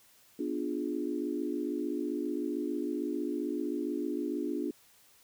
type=chord; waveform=sine; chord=B diminished seventh; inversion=none; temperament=equal; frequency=246.9 / 293.7 / 349.2 / 415.3 Hz; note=B3 / D4 / F4 / Ab4; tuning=0 / 0 / 0 / 0 cents; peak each=-38 / -34 / -36 / -40 dBFS; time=0.39-4.71 s; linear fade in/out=5 ms; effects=white hiss -62 dBFS RMS until 5.23 s